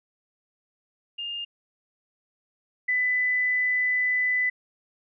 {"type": "tone pair in turn", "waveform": "sine", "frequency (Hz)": [2818, 1998.4], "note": ["F7", "B6"], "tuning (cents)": [15, 20], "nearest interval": "tritone", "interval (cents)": 595, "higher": "first", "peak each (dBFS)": [-30, -21], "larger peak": "second", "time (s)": [[1.18, 1.45], [2.88, 4.5]], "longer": "second", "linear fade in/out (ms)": 10, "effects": []}